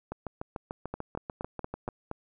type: two click trains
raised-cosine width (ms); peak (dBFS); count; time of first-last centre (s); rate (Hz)
1; -20 / -21; 6 / 13; 0.94-2.114 / 0.12-1.887; 4.26 / 6.79
effects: none